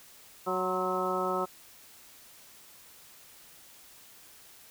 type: harmonic tone with a mistuned harmonic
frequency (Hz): 185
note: F#3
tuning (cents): 0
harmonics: 1 / 2 / 3 / 4 / 5 / 6 / 7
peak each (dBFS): -39 / -33 / -35 / -36 / -38 / -37 / -33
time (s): 0.46-1.46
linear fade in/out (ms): 20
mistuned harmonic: 6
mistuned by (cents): -65
effects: white hiss -54 dBFS RMS until 4.7 s